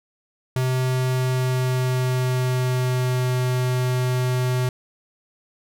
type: tone with pitch glide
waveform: square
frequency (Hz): 128.6 to 126.46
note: C3 to B2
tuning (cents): -30 to +41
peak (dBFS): -20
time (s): 0.56-4.69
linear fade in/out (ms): 2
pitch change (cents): -29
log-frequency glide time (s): 0.95-3.33
effects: none